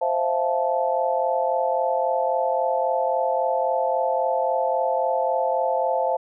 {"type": "chord", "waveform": "sine", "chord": "F major seventh", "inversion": "second", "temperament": "just", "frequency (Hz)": [523.8, 654.8, 698.5, 873.1], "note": ["C5", "E5", "F5", "A5"], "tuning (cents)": [2, -12, 0, -14], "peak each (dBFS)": [-24, -26, -26, -25], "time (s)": [0.01, 6.17], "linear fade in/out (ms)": 10, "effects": []}